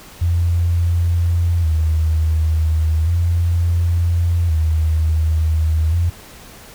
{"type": "tone with vibrato", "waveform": "sine", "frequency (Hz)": 82.41, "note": "E2", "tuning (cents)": 0, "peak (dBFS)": -13, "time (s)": [0.21, 6.1], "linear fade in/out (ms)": 10, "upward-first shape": "square", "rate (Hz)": 0.35, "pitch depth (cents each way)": 68, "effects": ["pink hiss -40 dBFS RMS until 6.74 s"]}